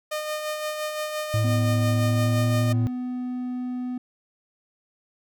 sawtooth tone with tremolo, 610 Hz, D#5, 34 cents flat, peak -22 dBFS, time 0.11-2.73 s, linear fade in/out 10 ms, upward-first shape sine, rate 5.8 Hz, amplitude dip 40%
triangle tone with pitch glide, 108.6 to 113.34 Hz, A2 to A#2, -22 to -48 cents, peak -18 dBFS, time 1.34-2.87 s, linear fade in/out 0 ms, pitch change +74 cents, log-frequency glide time 1.9-2.58 s
triangle tone, 249.8 Hz, B3, 20 cents sharp, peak -25 dBFS, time 1.44-3.98 s, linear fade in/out 5 ms
effects none

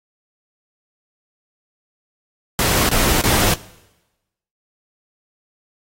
pink noise bursts, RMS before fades -17 dBFS, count 3, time 2.59-3.538 s, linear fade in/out 0 ms, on 300 ms, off 24 ms, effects noise-tail reverb RT60 1.0 s tail -20 dB re dry + AAC 48 kbps

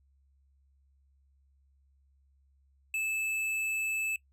triangle tone with tanh clipping, 2620 Hz, E7, 11 cents flat, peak -31 dBFS, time 2.94-4.16 s, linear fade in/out 2 ms, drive 15 dB, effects noise-tail reverb RT60 0.1 s tail -20 dB re dry + added 68 Hz sine -64 dBFS peak until 4.32 s

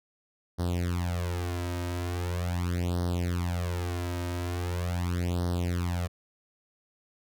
sawtooth tone with flanger, 87.9 Hz, F2, 12 cents sharp, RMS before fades -30 dBFS, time 0.58-6.08 s, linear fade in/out 20 ms, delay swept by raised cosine 0.2 to 3.2 ms, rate 0.41 Hz, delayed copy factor +0.95, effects none

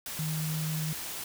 sine tone in noise, 156.7 Hz, D#3, 13 cents sharp, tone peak -30 dBFS, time 0.19-0.93 s, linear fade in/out 2 ms, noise white, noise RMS -38 dBFS, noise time 0.06-1.24 s, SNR +5 dB, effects none

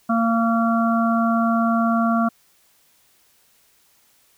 harmonic tone, 229 Hz, A#3, 31 cents flat, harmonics 1 / 3 / 5 / 6, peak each -18 / -23 / -25 / -26 dBFS, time 0.09-2.29 s, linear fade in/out 10 ms, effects white hiss -59 dBFS RMS until 4.37 s

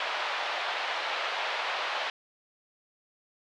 pink band-pass noise, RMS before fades -32 dBFS, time 0-2.1 s, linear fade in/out 2 ms, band 630 to 3800 Hz, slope 24 dB/octave, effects none

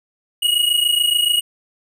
square tone pair together, 2878 / 2905 Hz, F#7 / F#7, -49 / -32 cents, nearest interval unison, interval 17 cents, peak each -18 dBFS, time 0.42-1.41 s, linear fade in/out 10 ms, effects none

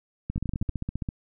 two click trains, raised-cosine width 5 ms, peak -17 / -17 dBFS, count 6 / 12, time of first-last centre 0.3-0.694 / 0.36-1.088 s, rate 12.7 / 15.1 Hz, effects none

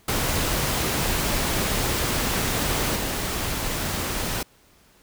pink noise with level steps, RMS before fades -24 / -27 dBFS, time 0.08-4.43 s, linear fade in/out 5 ms, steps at 2.95 s, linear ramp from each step 20 ms, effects pink hiss -57 dBFS RMS until 5.02 s

